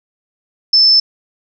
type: tone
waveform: sine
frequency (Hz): 5274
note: E8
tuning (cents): 0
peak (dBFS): -6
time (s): 0.73-1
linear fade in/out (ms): 5
effects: none